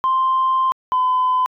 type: tone pair in turn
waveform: sine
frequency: 1046.5 / 1014.4 Hz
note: C6 / B5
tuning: 0 / +46 cents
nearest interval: minor second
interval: 54 cents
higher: first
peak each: -13 dBFS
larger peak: neither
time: 0.04-0.72 / 0.92-1.46 s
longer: first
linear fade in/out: 0 ms
effects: tanh soft clip ceiling -11 dBFS